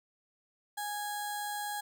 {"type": "tone with notch filter", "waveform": "15% pulse", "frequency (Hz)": 828, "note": "G#5", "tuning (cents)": -5, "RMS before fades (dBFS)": -37, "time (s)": [0.77, 1.81], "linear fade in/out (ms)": 10, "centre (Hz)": 2500, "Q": 0.91, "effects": []}